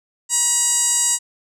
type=tone with band-pass filter; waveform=sawtooth; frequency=959 Hz; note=A#5; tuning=49 cents sharp; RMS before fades=-18 dBFS; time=0.29-1.19 s; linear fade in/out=50 ms; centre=7800 Hz; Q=6.5; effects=none